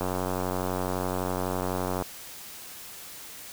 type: click train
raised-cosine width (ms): 1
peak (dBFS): -15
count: 186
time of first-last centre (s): 0.01-2.023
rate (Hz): 91.9
effects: white hiss -43 dBFS RMS until 3.52 s